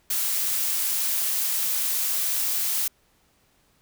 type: noise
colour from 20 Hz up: blue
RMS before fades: -25 dBFS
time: 0.1-2.88 s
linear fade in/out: 5 ms
effects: pink hiss -64 dBFS RMS until 3.81 s